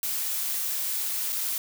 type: noise with dropouts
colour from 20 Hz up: blue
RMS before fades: -29 dBFS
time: 0.03-1.58 s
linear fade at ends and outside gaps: 1 ms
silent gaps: 1.323-1.327 s
effects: none